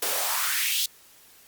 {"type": "noise with high-pass filter sweep", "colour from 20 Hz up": "white", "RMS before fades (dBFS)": -26, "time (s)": [0.02, 0.86], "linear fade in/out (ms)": 5, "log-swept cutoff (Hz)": [370, 4000], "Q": 2.9, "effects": ["white hiss -54 dBFS RMS until 1.47 s", "Opus 48 kbps"]}